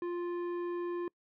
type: tone with tanh clipping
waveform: sine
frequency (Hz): 349.2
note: F4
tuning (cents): 0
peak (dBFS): -35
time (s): 0.02-1.08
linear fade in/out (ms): 2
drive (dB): 11
effects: noise-tail reverb RT60 0.1 s tail -26 dB re dry